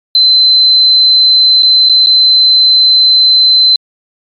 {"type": "tone with dropouts", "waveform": "sine", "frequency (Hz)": 4065, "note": "B7", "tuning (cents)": 49, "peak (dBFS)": -3, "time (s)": [0.15, 3.76], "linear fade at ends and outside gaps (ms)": 2, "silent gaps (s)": [[1.624, 1.63], [1.889, 1.895], [2.062, 2.069]], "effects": ["MP3 64 kbps"]}